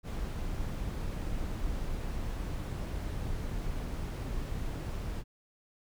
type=noise; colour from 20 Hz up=brown; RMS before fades=-35 dBFS; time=0.03-5.24 s; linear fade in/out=50 ms; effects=none